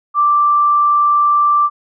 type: tone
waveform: sine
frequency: 1174.7 Hz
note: D6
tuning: in tune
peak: -9 dBFS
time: 0.14-1.7 s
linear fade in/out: 50 ms
effects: none